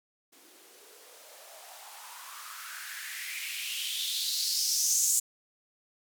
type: noise with band-pass filter sweep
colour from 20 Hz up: violet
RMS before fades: -34 dBFS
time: 0.32-5.2 s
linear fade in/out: 10 ms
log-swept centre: 290 to 7400 Hz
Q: 4.4
effects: none